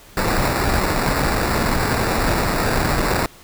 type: noise with sample-and-hold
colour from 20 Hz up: pink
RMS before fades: -19 dBFS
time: 0.17-3.26 s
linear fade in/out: 2 ms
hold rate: 3150 Hz
effects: pink hiss -45 dBFS RMS until 3.43 s